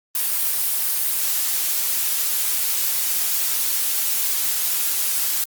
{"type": "noise", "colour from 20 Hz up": "blue", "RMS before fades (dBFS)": -21, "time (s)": [0.15, 5.44], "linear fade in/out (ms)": 2, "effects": ["Opus 32 kbps"]}